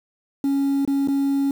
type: tone with dropouts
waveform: sine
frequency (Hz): 277.2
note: C#4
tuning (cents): 0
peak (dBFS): -15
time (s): 0.44-1.51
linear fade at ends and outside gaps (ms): 2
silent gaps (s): 0.851-0.876 / 1.075-1.084
effects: tanh soft clip ceiling -17 dBFS + 7-bit